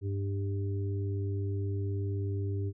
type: harmonic tone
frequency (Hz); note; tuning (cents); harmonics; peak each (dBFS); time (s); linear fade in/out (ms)
99.1; G2; +19; 1 / 3 / 4; -30 / -42 / -40; 0.01-2.73; 50
effects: none